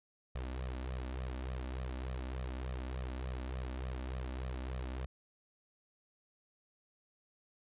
sawtooth tone with flanger, 63.8 Hz, C2, 43 cents flat, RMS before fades -40 dBFS, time 0.35-5.06 s, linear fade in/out 5 ms, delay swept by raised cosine 1.6 to 3.5 ms, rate 3.4 Hz, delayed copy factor +0.8, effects resampled to 8000 Hz

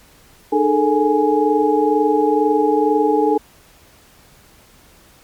sine tone cluster, 301.7 / 424.3 / 446.4 / 833 Hz, D4 / G#4 / A4 / G#5, +47 / +37 / +25 / +5 cents, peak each -18 dBFS, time 0.52-3.38 s, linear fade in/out 10 ms, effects pink hiss -49 dBFS RMS until 5.23 s + MP3 96 kbps

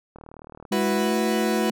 click train, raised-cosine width 1 ms, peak -28 dBFS, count 20, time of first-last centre 0.16-0.652 s, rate 38.6 Hz
sine tone with pitch glide, 205.2 to 217.4 Hz, G#3 to A3, -21 to -21 cents, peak -24 dBFS, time 0.71-1.71 s, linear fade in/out 10 ms, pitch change +100 cents, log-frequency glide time 0.93-1.14 s
30% pulse chord, E suspended second, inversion none, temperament equal, 329.6 / 370 / 493.9 Hz, E4 / F#4 / B4, 0 / 0 / 0 cents, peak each -25 / -23 / -25 dBFS, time 0.72-1.7 s, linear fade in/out 2 ms
effects none

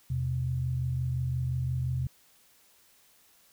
sine tone pair together, 81.3 / 127.05 Hz, E2 / B2, -23 / +49 cents, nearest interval minor sixth, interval 772 cents, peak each -34 / -28 dBFS, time 0.1-2.07 s, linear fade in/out 5 ms, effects white hiss -62 dBFS RMS until 3.52 s

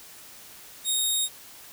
15% pulse tone, 3729 Hz, A#7, in tune, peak -16 dBFS, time 0.84-1.29 s, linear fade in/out 50 ms, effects white hiss -47 dBFS RMS until 1.72 s

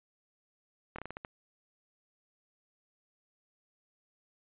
slowing click train, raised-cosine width 0.5 ms, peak -25 dBFS, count 7, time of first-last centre 0.96-1.249 s, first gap 25 ms, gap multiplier 1.26, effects resampled to 8000 Hz

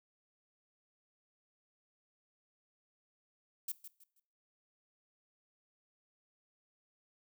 violet noise with echo, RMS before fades -38 dBFS, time 3.68-3.72 s, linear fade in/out 5 ms, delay 160 ms, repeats 3, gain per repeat -11 dB, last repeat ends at 4.2 s, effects noise-tail reverb RT60 0.5 s tail -20 dB re dry

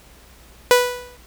sawtooth tone with exponential decay, 492.6 Hz, B4, 5 cents flat, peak -4 dBFS, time 0.71-1.17 s, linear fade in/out 0 ms, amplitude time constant 100 ms, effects added 60 Hz sine -49 dBFS peak until 1.26 s + pink hiss -49 dBFS RMS until 1.26 s

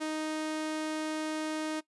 sawtooth tone, 311.1 Hz, D#4, in tune, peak -28 dBFS, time 0-1.81 s, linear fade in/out 20 ms, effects noise-tail reverb RT60 0.1 s tail -19 dB re dry + resampled to 24000 Hz

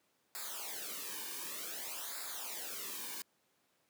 white noise with flanger, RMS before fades -43 dBFS, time 0.35-3.22 s, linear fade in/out 0 ms, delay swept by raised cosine 0.33 to 1.53 ms, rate 0.54 Hz, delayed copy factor -0.8, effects pink hiss -75 dBFS RMS until 3.89 s + high-pass 200 Hz 12 dB/octave

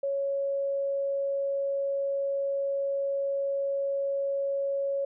sine tone, 554.4 Hz, C#5, in tune, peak -26 dBFS, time 0.03-5.05 s, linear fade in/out 5 ms, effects none

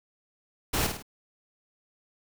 pink noise with echo, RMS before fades -27 dBFS, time 0.73-0.87 s, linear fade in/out 10 ms, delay 52 ms, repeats 3, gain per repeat -6 dB, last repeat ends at 1.026 s, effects none

